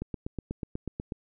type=click train; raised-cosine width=3 ms; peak=-20 dBFS; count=10; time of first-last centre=0.02-1.122 s; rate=8.17 Hz; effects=none